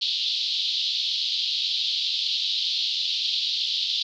white band-pass noise, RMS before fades -26 dBFS, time 0.01-4.03 s, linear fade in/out 10 ms, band 3200 to 4400 Hz, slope 48 dB/octave, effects none

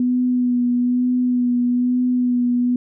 sine tone with vibrato, 246.9 Hz, B3, in tune, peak -15 dBFS, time 0-2.76 s, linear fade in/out 2 ms, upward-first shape sine, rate 1.1 Hz, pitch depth 21 cents each way, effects none

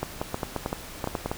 clicks, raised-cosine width 1 ms, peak -13 dBFS, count 12, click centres 0.03 / 0.215 / 0.344 / 0.432 / 0.563 / 0.661 / 0.729 / 1.042 / 1.074 / 1.152 / 1.26 / 1.315 s, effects pink hiss -41 dBFS RMS until 1.37 s

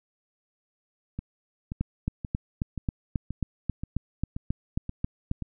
two click trains, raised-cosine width 5 ms, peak -14 / -20 dBFS, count 14 / 9, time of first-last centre 1.81-5.314 / 1.19-5.423 s, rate 3.71 / 1.89 Hz, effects none

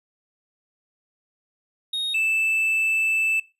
triangle tone pair in turn, 3731 / 2638 Hz, A#7 / E7, +1 / +1 cents, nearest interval tritone, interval 600 cents, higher first, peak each -22 / -18 dBFS, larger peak second, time 1.93-2.14 / 2.14-3.4 s, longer second, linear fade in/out 5 ms, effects noise-tail reverb RT60 0.3 s tail -21 dB re dry + resampled to 32000 Hz

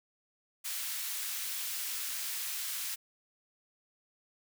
white high-pass noise, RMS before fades -37 dBFS, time 0.64-2.96 s, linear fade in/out 20 ms, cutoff 1600 Hz, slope 12 dB/octave, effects none

